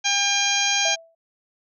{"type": "harmonic tone", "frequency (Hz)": 803, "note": "G5", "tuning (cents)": 41, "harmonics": [1, 2, 3, 4, 5, 6, 7, 8], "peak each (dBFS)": [-28, -29, -25, -25, -29, -31, -29, -25], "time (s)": [0.04, 0.96], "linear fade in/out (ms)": 20}
{"type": "tone with exponential decay", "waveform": "sine", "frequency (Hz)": 659.3, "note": "E5", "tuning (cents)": 0, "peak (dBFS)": -23, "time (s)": [0.85, 1.15], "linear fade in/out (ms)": 5, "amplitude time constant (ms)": 65}
{"effects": []}